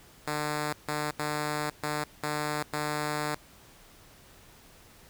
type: tone bursts at uneven times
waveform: 5% pulse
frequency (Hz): 150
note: D3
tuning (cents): +37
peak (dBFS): -18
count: 6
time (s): 0.27-0.73 / 0.88-1.11 / 1.19-1.7 / 1.83-2.04 / 2.23-2.63 / 2.73-3.35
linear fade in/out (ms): 5
effects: pink hiss -55 dBFS RMS until 5.09 s